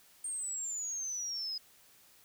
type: exponential sweep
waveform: sine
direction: down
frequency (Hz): 8740 to 5000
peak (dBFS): -35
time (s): 0.24-1.58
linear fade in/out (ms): 5
effects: white hiss -62 dBFS RMS until 2.24 s